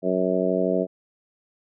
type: harmonic tone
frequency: 92.5 Hz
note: F#2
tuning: in tune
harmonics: 2 / 3 / 4 / 5 / 6 / 7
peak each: -27 / -28 / -27 / -27 / -27 / -26 dBFS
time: 0.02-0.87 s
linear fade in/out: 50 ms
effects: none